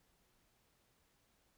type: silence
effects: pink hiss -75 dBFS RMS until 1.57 s